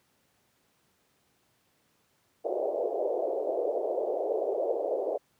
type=band-pass noise; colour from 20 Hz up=white; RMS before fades=-30 dBFS; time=2.44-5.18 s; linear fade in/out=20 ms; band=380 to 650 Hz; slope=48 dB/octave; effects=pink hiss -70 dBFS RMS until 5.39 s + high-pass 100 Hz 12 dB/octave